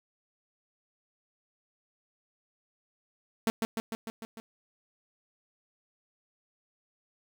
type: tone with echo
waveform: sawtooth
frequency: 224.5 Hz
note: A3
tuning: 35 cents sharp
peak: -20 dBFS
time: 3.47-3.5 s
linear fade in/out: 0 ms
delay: 150 ms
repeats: 6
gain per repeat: -3 dB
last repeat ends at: 4.4 s
effects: none